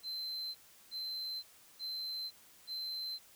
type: tone bursts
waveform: sine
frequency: 4090 Hz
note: C8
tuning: 40 cents flat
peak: -35 dBFS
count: 4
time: 0.03-3.19 s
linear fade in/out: 50 ms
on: 520 ms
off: 360 ms
effects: tanh soft clip ceiling -37 dBFS + white hiss -61 dBFS RMS until 3.35 s